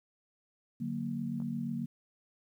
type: chord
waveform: sine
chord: D augmented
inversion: none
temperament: equal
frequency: 146.83 / 185 / 233.1 Hz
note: D3 / F#3 / A#3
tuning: 0 / 0 / 0 cents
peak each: -39 / -39 / -35 dBFS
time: 0.8-1.86 s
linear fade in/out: 10 ms
type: clicks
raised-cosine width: 1 ms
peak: -39 / -43 dBFS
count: 2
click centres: 1.402 / 1.42 s
effects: 11-bit